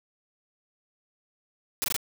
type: noise bursts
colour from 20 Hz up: white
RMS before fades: -27 dBFS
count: 4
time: 1.82-1.964 s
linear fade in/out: 0 ms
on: 21 ms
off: 20 ms
effects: none